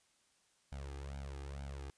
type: tone with flanger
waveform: sawtooth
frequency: 69.3 Hz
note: C#2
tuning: in tune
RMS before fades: -45 dBFS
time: 0.72-1.9 s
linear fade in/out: 0 ms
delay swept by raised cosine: 1.3 to 2.5 ms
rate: 2.2 Hz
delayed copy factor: +0.9
effects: white hiss -73 dBFS RMS until 1.97 s + resampled to 22050 Hz